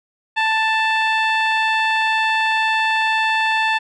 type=tone with low-pass filter; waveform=15% pulse; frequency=882 Hz; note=A5; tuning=4 cents sharp; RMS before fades=-18 dBFS; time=0.36-3.79 s; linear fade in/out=20 ms; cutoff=3200 Hz; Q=0.8; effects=none